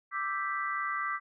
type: chord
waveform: sine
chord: E minor seventh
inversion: third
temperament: equal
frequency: 1174.7 / 1318.5 / 1568 / 1975.5 Hz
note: D6 / E6 / G6 / B6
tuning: 0 / 0 / 0 / 0 cents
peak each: -33 / -39 / -38 / -36 dBFS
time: 0.11-1.2 s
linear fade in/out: 50 ms
effects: none